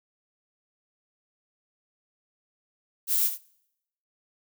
violet noise with echo, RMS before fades -24 dBFS, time 3.07-3.31 s, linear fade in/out 50 ms, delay 75 ms, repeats 1, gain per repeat -10 dB, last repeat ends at 3.385 s, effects noise-tail reverb RT60 0.8 s tail -24 dB re dry

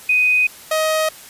sine / sawtooth tone pair in turn, 2498 / 629 Hz, D#7 / D#5, +6 / +19 cents, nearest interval 2 octaves, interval 2387 cents, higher first, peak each -12 dBFS, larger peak neither, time 0.09-0.47 / 0.71-1.09 s, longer neither, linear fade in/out 5 ms, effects white hiss -40 dBFS RMS until 1.29 s + resampled to 32000 Hz

